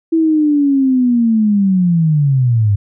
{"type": "linear sweep", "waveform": "sine", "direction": "down", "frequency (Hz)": [329.6, 98], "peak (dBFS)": -9, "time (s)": [0.12, 2.76], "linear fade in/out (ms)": 10, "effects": []}